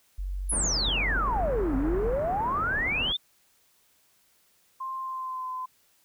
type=tone; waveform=sine; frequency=46.94 Hz; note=F#1; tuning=26 cents sharp; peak=-29 dBFS; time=0.18-2.17 s; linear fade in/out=10 ms
type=exponential two-way sweep; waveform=sine; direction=down then up; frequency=11175 to 257 to 3665 Hz; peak=-25 dBFS; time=0.49-3.17 s; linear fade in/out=10 ms; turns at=1.76 s
type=low-pass noise; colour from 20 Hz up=pink; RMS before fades=-35 dBFS; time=0.51-3.13 s; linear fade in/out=20 ms; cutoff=1500 Hz; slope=24 dB/octave
type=tone with pitch glide; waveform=sine; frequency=1052 to 1023.2 Hz; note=C6 to C6; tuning=+9 to -39 cents; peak=-31 dBFS; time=4.8-5.66 s; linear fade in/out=10 ms; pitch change=-48 cents; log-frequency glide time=5-5.5 s
effects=white hiss -65 dBFS RMS until 6.04 s